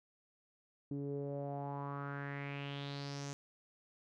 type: tone with low-pass filter sweep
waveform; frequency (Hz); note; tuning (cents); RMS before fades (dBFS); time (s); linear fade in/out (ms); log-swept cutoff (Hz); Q
sawtooth; 141.2; C#3; +32; -42; 0.91-3.33; 0; 320 to 6700; 4.6
effects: none